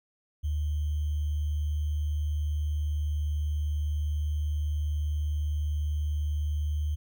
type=tone with sample-and-hold; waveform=sine; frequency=75.1 Hz; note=D2; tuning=39 cents sharp; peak=-26 dBFS; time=0.43-6.96 s; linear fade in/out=20 ms; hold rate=3150 Hz; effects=none